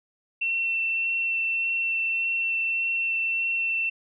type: tone with vibrato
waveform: sine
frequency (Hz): 2699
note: E7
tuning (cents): +40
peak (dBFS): -23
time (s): 0.41-3.9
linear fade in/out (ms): 10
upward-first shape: sine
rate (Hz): 1.7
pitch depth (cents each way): 9
effects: none